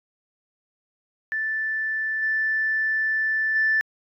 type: tone with level steps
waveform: sine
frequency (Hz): 1760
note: A6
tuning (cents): 0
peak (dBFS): -23 / -20 / -17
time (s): 1.32-3.81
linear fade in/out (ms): 0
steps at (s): 2.22 / 3.55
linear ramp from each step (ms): 10
effects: tanh soft clip ceiling -13 dBFS